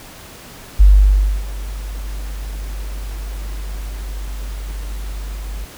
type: tone with ADSR envelope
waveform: sine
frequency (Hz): 49.29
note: G1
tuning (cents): +10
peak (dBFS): -3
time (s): 0.79-5.65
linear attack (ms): 18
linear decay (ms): 630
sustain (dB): -20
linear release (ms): 8
effects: pink hiss -38 dBFS RMS until 5.77 s